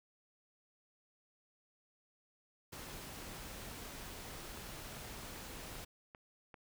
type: noise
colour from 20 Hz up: pink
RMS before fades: -48 dBFS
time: 2.72-5.85 s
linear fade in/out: 10 ms
type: click train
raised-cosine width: 0.5 ms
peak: -37 dBFS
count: 7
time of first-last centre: 4.18-6.542 s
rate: 2.54 Hz
effects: none